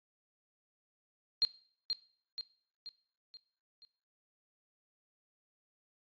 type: tone with echo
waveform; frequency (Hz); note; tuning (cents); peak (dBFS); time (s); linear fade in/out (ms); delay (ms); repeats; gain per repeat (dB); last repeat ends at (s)
sine; 4200; C8; +6; -24; 1.42-1.45; 0; 480; 5; -6; 3.85
effects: noise-tail reverb RT60 0.5 s tail -18 dB re dry + resampled to 11025 Hz